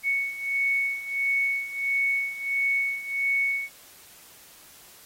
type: beating tone pair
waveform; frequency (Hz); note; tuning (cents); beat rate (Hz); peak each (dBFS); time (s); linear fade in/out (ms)
sine; 2217 / 2218.5; C#7 / C#7; 0 / +1; 1.5; -29 / -25; 0.03-3.7; 50
effects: white hiss -51 dBFS RMS until 5.05 s + AAC 48 kbps